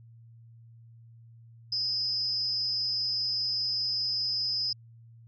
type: tone with amplitude modulation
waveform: sine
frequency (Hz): 5060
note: D#8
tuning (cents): +28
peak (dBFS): -23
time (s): 1.72-4.73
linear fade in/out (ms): 5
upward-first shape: sine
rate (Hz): 245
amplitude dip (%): 90
effects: added 115 Hz sine -50 dBFS peak until 5.27 s